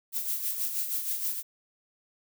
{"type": "noise with tremolo", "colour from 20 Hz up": "violet", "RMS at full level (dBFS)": -29, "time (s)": [0.12, 1.43], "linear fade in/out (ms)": 50, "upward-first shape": "sine", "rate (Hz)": 6.3, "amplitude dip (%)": 55, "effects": []}